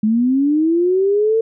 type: linear sweep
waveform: sine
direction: up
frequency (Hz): 209.6 to 455.1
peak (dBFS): -12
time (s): 0.03-1.41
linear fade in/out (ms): 5
effects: none